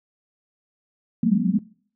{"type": "band-pass noise", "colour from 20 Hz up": "white", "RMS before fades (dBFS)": -20, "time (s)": [1.23, 1.59], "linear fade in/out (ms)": 5, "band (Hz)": [180, 240], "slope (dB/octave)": 96, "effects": ["noise-tail reverb RT60 0.5 s tail -21 dB re dry"]}